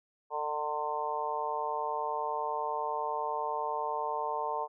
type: harmonic tone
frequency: 150 Hz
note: D3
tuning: 37 cents sharp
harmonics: 3 / 4 / 5 / 6 / 7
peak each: -39 / -39 / -39 / -34 / -37 dBFS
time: 0.3-4.68 s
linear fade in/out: 50 ms
effects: none